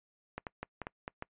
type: clicks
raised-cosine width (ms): 0.5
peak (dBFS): -23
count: 7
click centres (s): 0.38 / 0.468 / 0.63 / 0.817 / 0.869 / 1.079 / 1.224
effects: noise-tail reverb RT60 0.1 s tail -25 dB re dry + resampled to 8000 Hz